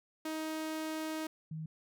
sawtooth / sine tone pair in turn, 314.6 / 157.98 Hz, D#4 / D#3, +19 / +27 cents, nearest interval octave, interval 1192 cents, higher first, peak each -32 / -38 dBFS, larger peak first, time 0.25-1.27 / 1.51-1.66 s, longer first, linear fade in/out 5 ms, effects none

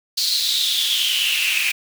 pink noise with high-pass filter sweep, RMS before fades -20 dBFS, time 0.17-1.72 s, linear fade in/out 10 ms, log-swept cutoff 4400 to 2400 Hz, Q 7.4, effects none

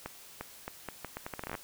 accelerating click train, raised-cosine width 0.5 ms, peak -22 dBFS, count 16, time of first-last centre 0.06-1.552 s, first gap 350 ms, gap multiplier 0.77, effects white hiss -52 dBFS RMS until 1.63 s

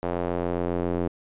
square tone with band-pass filter sweep, 43.65 Hz, F1, in tune, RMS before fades -27 dBFS, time 0.03-1.08 s, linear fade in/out 0 ms, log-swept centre 580 to 380 Hz, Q 1.3, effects resampled to 8000 Hz

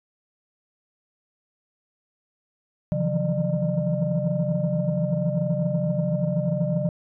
sine tone cluster, 136.4 / 160.8 / 168.9 / 181.6 / 601 Hz, C#3 / E3 / E3 / F#3 / D5, -28 / -43 / +42 / -32 / +40 cents, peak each -27 dBFS, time 2.92-6.89 s, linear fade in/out 0 ms, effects tanh soft clip ceiling -13 dBFS

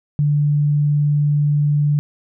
sine tone, 146.83 Hz, D3, in tune, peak -13 dBFS, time 0.19-1.99 s, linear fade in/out 0 ms, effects none

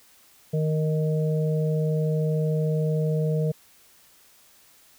harmonic tone, 155.56 Hz, D#3, in tune, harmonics 1 / 3 / 4, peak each -22 / -28 / -34 dBFS, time 0.53-3.52 s, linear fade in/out 10 ms, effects white hiss -56 dBFS RMS until 4.98 s

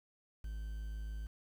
triangle tone with quantisation, 53.4 Hz, G#1, 49 cents sharp, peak -37 dBFS, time 0.44-1.27 s, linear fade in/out 5 ms, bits 10, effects none

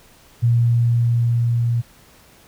sine tone with level ramp, 118.2 Hz, A#2, 24 cents sharp, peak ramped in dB -12 to -16 dBFS, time 0.42-1.82 s, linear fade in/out 20 ms, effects pink hiss -50 dBFS RMS until 2.47 s

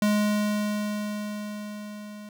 square tone with level ramp, 209 Hz, G#3, 11 cents sharp, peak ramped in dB -20 to -40 dBFS, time 0.02-2.29 s, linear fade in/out 2 ms, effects none

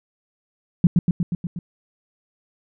sine tone with echo, 174.1 Hz, F3, 5 cents flat, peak -8 dBFS, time 0.84-0.87 s, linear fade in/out 2 ms, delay 120 ms, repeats 6, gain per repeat -3 dB, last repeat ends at 1.59 s, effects none

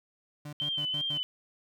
35% pulse tone bursts, 147.9 Hz, D3, 13 cents sharp, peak -37 dBFS, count 5, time 0.45-1.177 s, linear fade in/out 5 ms, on 79 ms, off 83 ms
sine tone with vibrato, 3095 Hz, G7, 23 cents flat, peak -29 dBFS, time 0.6-1.23 s, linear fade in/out 0 ms, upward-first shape sine, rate 2.8 Hz, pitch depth 54 cents each way
effects none

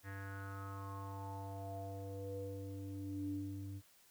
square tone with low-pass filter sweep, 98 Hz, G2, in tune, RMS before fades -45 dBFS, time 0.03-3.82 s, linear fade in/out 50 ms, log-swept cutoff 1800 to 220 Hz, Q 6.8, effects white hiss -67 dBFS RMS until 4.1 s

